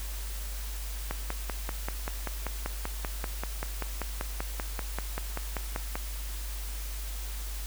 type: click train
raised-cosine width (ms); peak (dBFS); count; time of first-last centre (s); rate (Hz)
0.5; -17; 26; 1.11-5.955; 5.16
effects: added 50 Hz sine -34 dBFS peak until 7.66 s + white hiss -43 dBFS RMS until 7.66 s